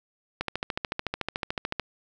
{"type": "click train", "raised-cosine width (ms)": 0.3, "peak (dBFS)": -12, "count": 20, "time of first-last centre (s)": [0.41, 1.797], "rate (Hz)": 13.7, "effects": []}